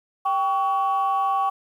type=tone pair together; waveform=sine; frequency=782.6 / 1126 Hz; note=G5 / C#6; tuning=-3 / +27 cents; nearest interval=tritone; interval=630 cents; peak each=-21 dBFS; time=0.25-1.5 s; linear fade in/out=10 ms; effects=tanh soft clip ceiling -14 dBFS + 9-bit